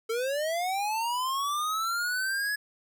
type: linear sweep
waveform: square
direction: up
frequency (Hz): 440 to 1700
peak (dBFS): -28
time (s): 0.09-2.56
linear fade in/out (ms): 10
effects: none